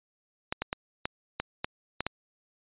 clicks, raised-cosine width 0.3 ms, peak -13 dBFS, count 8, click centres 0.525 / 0.62 / 0.729 / 1.055 / 1.4 / 1.645 / 2.006 / 2.066 s, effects resampled to 8000 Hz

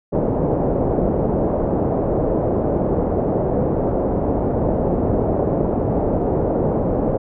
white low-pass noise, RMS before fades -19 dBFS, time 0.12-7.18 s, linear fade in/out 20 ms, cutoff 610 Hz, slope 24 dB/octave, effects none

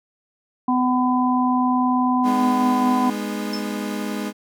harmonic tone, 251.6 Hz, B3, 32 cents sharp, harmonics 1 / 3 / 4, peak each -18 / -24 / -22 dBFS, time 0.68-3.1 s, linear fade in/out 5 ms
35% pulse chord, G# minor, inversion none, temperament equal with one note detuned, 207.7 / 246.9 / 305.8 Hz, G#3 / B3 / D#4, 0 / 0 / -30 cents, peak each -25 / -29 / -29 dBFS, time 2.23-4.33 s, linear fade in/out 50 ms
sine tone with exponential decay, 5274 Hz, E8, in tune, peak -25 dBFS, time 3.53-3.69 s, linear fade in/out 5 ms, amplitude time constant 34 ms
effects none

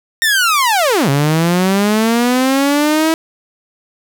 sawtooth linear two-way sweep, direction down then up, 1850 to 135.4 to 325.4 Hz, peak -7 dBFS, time 0.22-3.14 s, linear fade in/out 0 ms, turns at 1.09 s, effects none

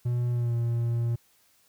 triangle tone with pitch glide, 121.4 to 117.6 Hz, B2 to A#2, -29 to +16 cents, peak -22 dBFS, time 0.05-1.16 s, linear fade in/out 10 ms, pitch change -55 cents, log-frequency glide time 0.31-0.55 s, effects white hiss -64 dBFS RMS until 1.68 s

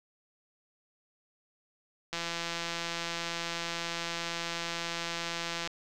click train, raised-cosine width 0.2 ms, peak -17 dBFS, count 600, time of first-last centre 2.13-5.674 s, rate 169 Hz, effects none

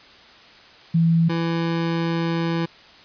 sine / 25% pulse tone pair in turn, 165.6 / 166.75 Hz, E3 / E3, +8 / +20 cents, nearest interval unison, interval 12 cents, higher second, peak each -14 / -17 dBFS, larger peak first, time 0.94-1.29 / 1.29-2.66 s, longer second, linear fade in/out 10 ms, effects white hiss -47 dBFS RMS until 3.04 s + resampled to 11025 Hz

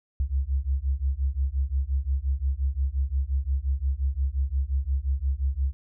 sine beating tone pair, 65 / 70.7 Hz, C2 / C#2, -11 / +35 cents, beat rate 5.7 Hz, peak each -26 dBFS, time 0.2-5.73 s, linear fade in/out 0 ms, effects none

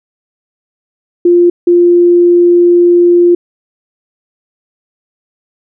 sine tone bursts at uneven times, 349.2 Hz, F4, in tune, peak -3 dBFS, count 2, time 1.25-1.5 / 1.67-3.35 s, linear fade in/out 5 ms, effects none

